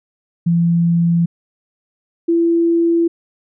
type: tone pair in turn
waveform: sine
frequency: 169.7 / 336.4 Hz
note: F3 / E4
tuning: -49 / +35 cents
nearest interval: octave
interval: 1184 cents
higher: second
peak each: -11 dBFS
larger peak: neither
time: 0.46-1.26 / 2.28-3.08 s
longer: neither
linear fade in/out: 10 ms
effects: none